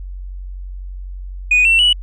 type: tone with pitch steps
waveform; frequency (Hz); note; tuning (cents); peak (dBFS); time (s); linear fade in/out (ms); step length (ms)
sine; 2476 / 2700 / 2944; D#7 / E7 / F#7; -9 / +41 / -9; -7; 1.51-1.93; 5; 140
effects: tanh soft clip ceiling -7 dBFS + added 46 Hz sine -26 dBFS peak until 2.02 s